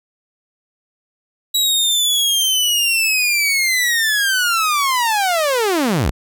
sawtooth linear sweep, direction down, 3896 to 38.48 Hz, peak -11 dBFS, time 1.54-6.11 s, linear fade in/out 10 ms, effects none

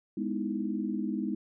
sine chord, E major seventh, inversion first, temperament just, 206 / 247.2 / 309 / 329.6 Hz, G#3 / B3 / D#4 / E4, -14 / +2 / -12 / 0 cents, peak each -33 / -35 / -35 / -38 dBFS, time 0.17-1.35 s, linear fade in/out 5 ms, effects none

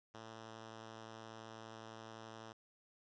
5% pulse tone with vibrato, 111.8 Hz, A2, 28 cents sharp, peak -39 dBFS, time 0.14-2.53 s, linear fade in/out 10 ms, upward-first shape square, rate 19 Hz, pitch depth 9 cents each way, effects resampled to 16000 Hz + 12-bit

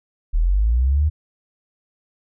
sine linear sweep, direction up, 36.71 to 78.6 Hz, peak -14 dBFS, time 0.33-1.1 s, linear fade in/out 20 ms, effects none

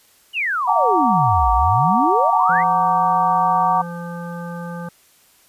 sine exponential two-way sweep, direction down then up, 3027 to 51.8 to 2188 Hz, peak -18 dBFS, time 0.33-2.64 s, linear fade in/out 50 ms, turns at 1.52 s
sine chord, Gb augmented, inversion none, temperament just, 740 / 925 / 1156.2 Hz, Gb5 / Bb5 / D6, 0 / -14 / -27 cents, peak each -18 / -18 / -19 dBFS, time 0.67-3.82 s, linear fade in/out 10 ms
harmonic tone, 172 Hz, F3, 26 cents flat, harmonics 1 / 3 / 5 / 7 / 9, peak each -28 / -34 / -37 / -38 / -39 dBFS, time 2.49-4.89 s, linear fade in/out 5 ms
effects white hiss -54 dBFS RMS until 5.48 s + resampled to 32000 Hz

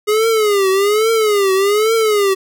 square tone with vibrato, 415.3 Hz, G#4, in tune, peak -12 dBFS, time 0.07-2.35 s, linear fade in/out 20 ms, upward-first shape triangle, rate 1.2 Hz, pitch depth 170 cents each way, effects none

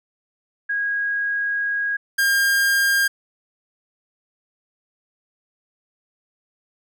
sine / 45% pulse tone pair in turn, 1644 / 1608.3 Hz, G#6 / G6, -18 / +44 cents, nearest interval unison, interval 38 cents, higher first, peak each -20 / -16 dBFS, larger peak second, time 0.69-1.97 / 2.18-3.08 s, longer first, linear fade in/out 10 ms, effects none

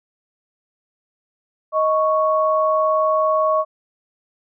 sine tone pair together, 626.7 / 1108.7 Hz, D#5 / C#6, +12 / 0 cents, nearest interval minor seventh, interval 988 cents, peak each -17 / -18 dBFS, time 1.72-3.65 s, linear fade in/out 50 ms, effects none

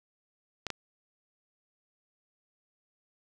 clicks, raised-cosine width 0.2 ms, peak -16 dBFS, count 2, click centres 0.667 / 0.703 s, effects none

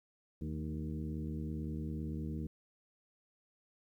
harmonic tone with a mistuned harmonic, 77.78 Hz, D#2, in tune, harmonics 1 / 2 / 3 / 4 / 5 / 6, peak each -41 / -41 / -43 / -45 / -53 / -55 dBFS, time 0.41-2.47 s, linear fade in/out 5 ms, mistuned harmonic 3, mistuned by -61 cents, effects 12-bit

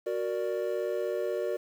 triangle chord, Gb augmented, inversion none, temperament equal, 370 / 466.2 / 587.3 Hz, Gb4 / Bb4 / D5, 0 / 0 / 0 cents, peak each -31 dBFS, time 0.06-1.57 s, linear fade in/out 10 ms, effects 9-bit

